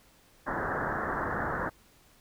white low-pass noise, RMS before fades -32 dBFS, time 0.46-1.7 s, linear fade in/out 20 ms, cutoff 1800 Hz, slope 96 dB/octave, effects pink hiss -61 dBFS RMS until 2.2 s

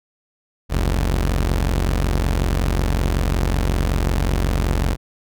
sawtooth tone pair together, 45.39 / 72 Hz, F#1 / D2, -32 / -34 cents, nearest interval minor sixth, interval 798 cents, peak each -14 / -19 dBFS, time 0.69-4.97 s, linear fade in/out 50 ms, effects none

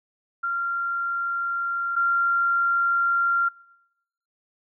sine tone pair in turn, 1383 / 1383 Hz, F6 / F6, -17 / -17 cents, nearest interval unison, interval 0 cents, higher neither, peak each -23 / -18 dBFS, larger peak second, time 0.43-1.96 / 1.96-3.49 s, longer neither, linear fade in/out 10 ms, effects noise-tail reverb RT60 0.9 s tail -26 dB re dry

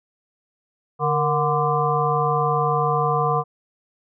harmonic tone with a mistuned harmonic, 146.8 Hz, D3, in tune, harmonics 1 / 3 / 5 / 7 / 8, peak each -24 / -24 / -24 / -24 / -24 dBFS, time 0.99-3.44 s, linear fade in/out 50 ms, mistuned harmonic 3, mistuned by +95 cents, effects none

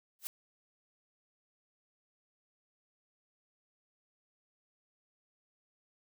blue noise with exponential growth, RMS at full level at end -34 dBFS, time 0.19-0.27 s, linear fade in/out 0 ms, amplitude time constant 16 ms, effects none

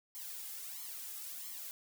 blue noise with flanger, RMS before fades -45 dBFS, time 0.15-1.71 s, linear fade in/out 0 ms, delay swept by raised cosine 0.93 to 2.43 ms, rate 1.5 Hz, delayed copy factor +0.9, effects none

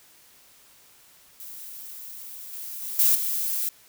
violet noise with level steps, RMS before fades -40 / -36 / -33 / -19 / -27 dBFS, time 1.4-3.69 s, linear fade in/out 0 ms, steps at 2.53 / 2.82 / 2.99 / 3.15 s, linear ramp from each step 2 ms, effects white hiss -55 dBFS RMS until 3.88 s

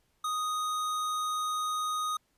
sine tone with hard clipping, 1244.5 Hz, D#6, in tune, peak -31 dBFS, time 0.24-2.17 s, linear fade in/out 5 ms, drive 18 dB, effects pink hiss -73 dBFS RMS until 2.37 s + resampled to 32000 Hz

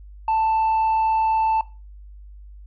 sine tone with tanh clipping, 884 Hz, A5, 8 cents sharp, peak -18 dBFS, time 0.28-1.61 s, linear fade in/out 2 ms, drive 2 dB, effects noise-tail reverb RT60 0.3 s tail -18 dB re dry + added 50 Hz sine -39 dBFS peak until 2.66 s

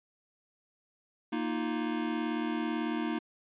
square chord, Bb suspended fourth, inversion none, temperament equal, 233.1 / 311.1 / 349.2 Hz, Bb3 / Eb4 / F4, 0 / 0 / 0 cents, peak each -35 / -34 / -39 dBFS, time 1.32-3.19 s, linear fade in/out 10 ms, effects resampled to 8000 Hz

